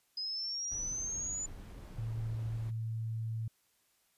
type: exponential sweep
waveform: sine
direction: up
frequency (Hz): 5000 to 7040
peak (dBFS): -35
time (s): 0.17-1.46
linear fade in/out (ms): 5
type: noise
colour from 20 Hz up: brown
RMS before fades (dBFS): -47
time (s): 0.71-2.71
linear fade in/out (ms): 10
type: tone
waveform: sine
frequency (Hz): 112.5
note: A2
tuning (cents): +39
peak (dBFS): -34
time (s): 1.98-3.48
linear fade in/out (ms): 5
effects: white hiss -73 dBFS RMS until 4.17 s + resampled to 32000 Hz